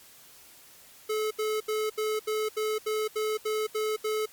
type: tone bursts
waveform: square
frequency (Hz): 431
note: A4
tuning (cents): -36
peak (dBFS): -27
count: 11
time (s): 1.09-4.26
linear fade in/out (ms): 10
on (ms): 220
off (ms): 75
effects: white hiss -53 dBFS RMS until 4.32 s + MP3 96 kbps